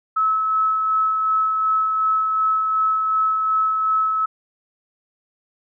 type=tone with tremolo; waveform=sine; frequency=1296 Hz; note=E6; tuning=30 cents flat; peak=-15 dBFS; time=0.16-4.26 s; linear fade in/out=10 ms; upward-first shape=sine; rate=2.7 Hz; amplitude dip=30%; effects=none